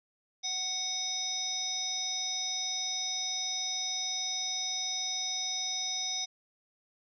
harmonic tone with a mistuned harmonic, 740 Hz, F#5, in tune, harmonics 1 / 3 / 5 / 7 / 8, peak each -45 / -44 / -36 / -36 / -36 dBFS, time 0.43-6.26 s, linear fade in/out 20 ms, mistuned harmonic 1, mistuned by +15 cents, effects none

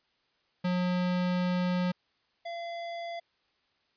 square tone pair in turn, 180 / 682.7 Hz, F#3 / F5, -47 / -40 cents, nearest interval octave + major seventh, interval 2307 cents, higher second, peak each -27 / -36 dBFS, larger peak first, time 0.64-1.92 / 2.45-3.2 s, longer first, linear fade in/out 10 ms, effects white hiss -72 dBFS RMS until 3.96 s + resampled to 11025 Hz

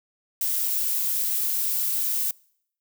violet noise, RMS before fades -25 dBFS, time 0.41-2.31 s, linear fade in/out 2 ms, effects noise-tail reverb RT60 0.7 s tail -26 dB re dry

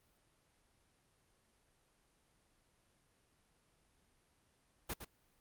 pink noise with echo, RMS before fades -40 dBFS, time 4.89-4.94 s, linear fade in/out 10 ms, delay 110 ms, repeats 1, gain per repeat -8 dB, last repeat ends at 5.05 s, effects pink hiss -74 dBFS RMS until 5.4 s + Opus 32 kbps

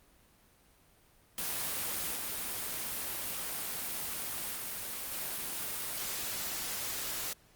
white noise with level steps, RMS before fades -35 / -37 / -39 / -37 dBFS, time 1.38-7.33 s, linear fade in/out 2 ms, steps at 2.15 / 4.55 / 5.11 s, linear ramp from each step 10 ms, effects pink hiss -64 dBFS RMS until 7.55 s + Opus 32 kbps

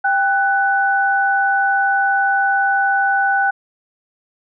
sine tone pair together, 790 / 1491.3 Hz, G5 / F#6, +13 / +13 cents, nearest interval major seventh, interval 1100 cents, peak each -16 dBFS, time 0.04-3.51 s, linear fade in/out 10 ms, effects none

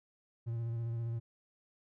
triangle tone with vibrato, 116 Hz, A#2, 8 cents flat, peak -32 dBFS, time 0.46-1.2 s, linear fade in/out 20 ms, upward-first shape square, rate 15 Hz, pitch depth 21 cents each way, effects none

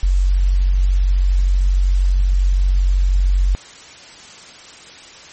sine tone, 46.34 Hz, F#1, 3 cents sharp, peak -11 dBFS, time 0.03-3.55 s, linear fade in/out 0 ms, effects white hiss -39 dBFS RMS until 5.32 s + MP3 32 kbps

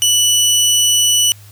20% pulse tone, 2960 Hz, F#7, in tune, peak -5 dBFS, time 0.02-1.32 s, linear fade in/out 0 ms, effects added 103 Hz sine -38 dBFS peak until 1.51 s + white hiss -45 dBFS RMS until 1.51 s

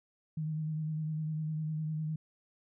sine tone with vibrato, 155.56 Hz, D#3, in tune, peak -32 dBFS, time 0.37-2.16 s, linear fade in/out 5 ms, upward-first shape sine, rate 9.9 Hz, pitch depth 29 cents each way, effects none

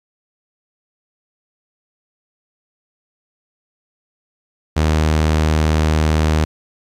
sawtooth tone, 77.78 Hz, D#2, in tune, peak -9 dBFS, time 4.76-6.45 s, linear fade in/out 10 ms, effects low-pass 8000 Hz 12 dB/octave + 8-bit

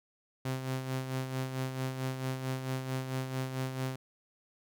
sawtooth tone with tremolo, 130.81 Hz, C3, in tune, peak -27 dBFS, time 0.45-3.96 s, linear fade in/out 5 ms, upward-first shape sine, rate 4.5 Hz, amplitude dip 55%, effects none

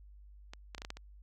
clicks, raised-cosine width 0.2 ms, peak -28 / -24 / -25 / -25 / -24 / -22 / -30 dBFS, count 7, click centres 0.535 / 0.748 / 0.781 / 0.819 / 0.849 / 0.904 / 0.97 s, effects added 50 Hz sine -52 dBFS peak until 1.22 s

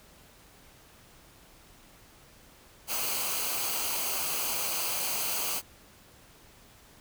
white noise with comb filter, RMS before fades -31 dBFS, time 2.87-5.62 s, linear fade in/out 50 ms, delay 0.55 ms, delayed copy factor -0.6, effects pink hiss -56 dBFS RMS until 7 s

